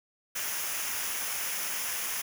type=noise with comb filter; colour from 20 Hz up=white; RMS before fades=-33 dBFS; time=0.35-2.22 s; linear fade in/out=10 ms; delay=0.24 ms; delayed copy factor=-0.6; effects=none